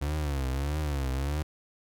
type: tone with vibrato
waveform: 35% pulse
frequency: 70.6 Hz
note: C#2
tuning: 32 cents sharp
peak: -26 dBFS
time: 0.01-1.43 s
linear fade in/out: 10 ms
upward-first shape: triangle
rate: 1.6 Hz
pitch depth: 170 cents each way
effects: none